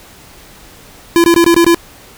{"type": "tone bursts", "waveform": "square", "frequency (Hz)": 338.9, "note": "E4", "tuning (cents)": 48, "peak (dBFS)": -6, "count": 6, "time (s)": [1.16, 1.745], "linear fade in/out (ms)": 0, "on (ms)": 80, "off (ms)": 21, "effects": ["pink hiss -39 dBFS RMS until 2.17 s"]}